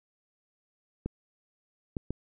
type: clicks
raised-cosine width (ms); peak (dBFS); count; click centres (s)
3; -19; 3; 1.06 / 1.968 / 2.106
effects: none